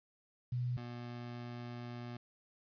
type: tone pair in turn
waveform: sine / 25% pulse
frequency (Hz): 123.47 / 120.58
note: B2 / B2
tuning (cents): 0 / -41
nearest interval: unison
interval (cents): 41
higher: first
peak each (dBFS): -33 / -39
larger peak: first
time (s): 0.52-0.77 / 0.77-2.17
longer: second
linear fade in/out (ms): 5
effects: resampled to 11025 Hz + 11-bit